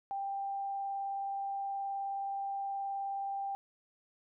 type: tone with vibrato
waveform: sine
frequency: 790 Hz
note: G5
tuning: 13 cents sharp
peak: -34 dBFS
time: 0.11-3.55 s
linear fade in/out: 0 ms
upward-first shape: sine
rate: 19 Hz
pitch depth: 8 cents each way
effects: none